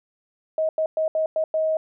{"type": "tone bursts at uneven times", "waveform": "sine", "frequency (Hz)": 632, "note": "D#5", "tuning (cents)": 27, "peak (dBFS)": -19, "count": 6, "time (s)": [[0.58, 0.69], [0.78, 0.86], [0.97, 1.08], [1.15, 1.26], [1.36, 1.44], [1.54, 1.77]], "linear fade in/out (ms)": 2, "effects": []}